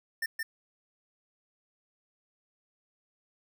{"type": "tone with echo", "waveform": "square", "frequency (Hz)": 1800, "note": "A6", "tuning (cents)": 39, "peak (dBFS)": -30, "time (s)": [0.22, 0.26], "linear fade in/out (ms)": 5, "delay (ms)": 170, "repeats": 1, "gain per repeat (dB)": -2, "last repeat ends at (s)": 0.43, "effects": []}